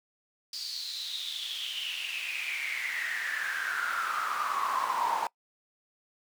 brown noise with high-pass filter sweep, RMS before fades -33 dBFS, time 0.53-5.27 s, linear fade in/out 2 ms, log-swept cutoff 4700 to 880 Hz, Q 9.1, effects noise-tail reverb RT60 0.1 s tail -23 dB re dry

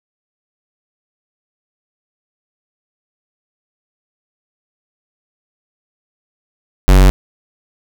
square tone, 47 Hz, F#1, 28 cents sharp, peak -5 dBFS, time 6.88-7.1 s, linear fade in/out 0 ms, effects none

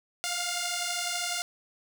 5% pulse beating tone pair, 698.5 / 710.5 Hz, F5 / F5, 0 / +30 cents, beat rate 12 Hz, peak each -21 dBFS, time 0.24-1.42 s, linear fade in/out 0 ms, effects none

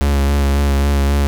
45% pulse tone with vibrato, 70.3 Hz, C#2, 25 cents sharp, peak -12 dBFS, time 0.01-1.27 s, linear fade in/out 0 ms, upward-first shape sine, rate 3.7 Hz, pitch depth 24 cents each way, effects none

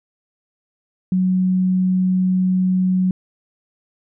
sine tone, 185 Hz, F#3, in tune, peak -14 dBFS, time 1.12-3.11 s, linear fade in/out 2 ms, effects none

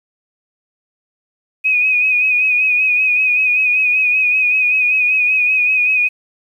sine tone with vibrato, 2501 Hz, D#7, 8 cents sharp, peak -11 dBFS, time 1.64-6.09 s, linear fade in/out 20 ms, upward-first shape sine, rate 5.2 Hz, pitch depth 41 cents each way, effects 8-bit

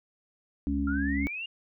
harmonic tone, 69.9 Hz, C#2, 15 cents sharp, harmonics 1 / 3 / 4, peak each -31 / -33 / -28 dBFS, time 0.67-1.27 s, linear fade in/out 0 ms
sine exponential sweep, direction up, 1363 to 2860 Hz, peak -33 dBFS, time 0.87-1.46 s, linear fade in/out 5 ms
effects none

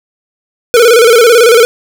square tone with vibrato, 466.2 Hz, A#4, in tune, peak -3 dBFS, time 0.74-1.65 s, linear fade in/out 0 ms, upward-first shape square, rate 18 Hz, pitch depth 79 cents each way, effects none

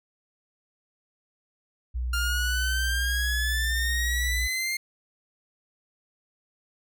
sine tone, 61.3 Hz, B1, 12 cents flat, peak -26 dBFS, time 1.94-4.48 s, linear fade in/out 20 ms
sawtooth exponential sweep, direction up, 1396.9 to 2124 Hz, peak -23 dBFS, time 2.13-4.77 s, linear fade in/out 5 ms
effects none

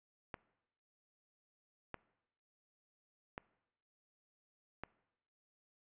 clicks, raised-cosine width 0.5 ms, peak -27 dBFS, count 4, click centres 0.342 / 1.943 / 3.379 / 4.836 s, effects noise-tail reverb RT60 0.9 s tail -21 dB re dry + resampled to 8000 Hz

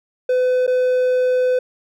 triangle tone with dropouts, 505 Hz, B4, 39 cents sharp, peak -12 dBFS, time 0.29-1.59 s, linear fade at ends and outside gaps 5 ms, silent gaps 0.667-0.676 s, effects none

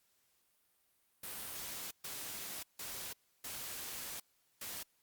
white noise bursts at uneven times, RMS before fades -44 dBFS, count 5, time 1.23-1.91 / 2.04-2.63 / 2.79-3.13 / 3.44-4.2 / 4.61-4.83 s, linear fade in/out 5 ms, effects white hiss -75 dBFS RMS until 5.02 s + Opus 48 kbps

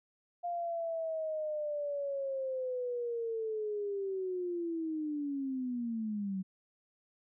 sine linear sweep, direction down, 702 to 185.7 Hz, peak -33 dBFS, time 0.43-6.43 s, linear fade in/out 20 ms, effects none

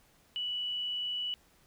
sine tone, 2954 Hz, F#7, 3 cents flat, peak -32 dBFS, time 0.36-1.34 s, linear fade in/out 0 ms, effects pink hiss -65 dBFS RMS until 1.66 s

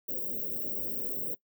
white band-stop noise, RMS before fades -34 dBFS, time 0.08-1.35 s, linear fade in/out 10 ms, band 590 to 16000 Hz, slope 96 dB/octave, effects noise-tail reverb RT60 0.1 s tail -19 dB re dry + high-pass 150 Hz 12 dB/octave

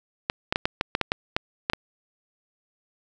clicks, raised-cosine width 0.3 ms, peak -6 dBFS, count 11, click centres 0.299 / 0.525 / 0.559 / 0.655 / 0.811 / 0.951 / 1.013 / 1.119 / 1.365 / 1.699 / 1.734 s, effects none

